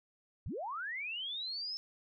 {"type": "linear sweep", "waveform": "sine", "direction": "up", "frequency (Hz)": [51.91, 5290], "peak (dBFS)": -37, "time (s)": [0.46, 1.77], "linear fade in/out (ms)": 0, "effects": []}